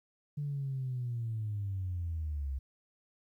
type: linear sweep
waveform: sine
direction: down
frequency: 147.5 to 65 Hz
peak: -32 dBFS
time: 0.37-2.59 s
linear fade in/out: 10 ms
effects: tanh soft clip ceiling -28 dBFS + 12-bit